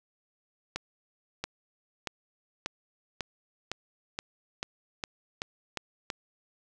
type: accelerating click train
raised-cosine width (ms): 0.2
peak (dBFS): -15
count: 12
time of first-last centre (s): 0.76-6.102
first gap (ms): 680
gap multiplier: 0.93
effects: none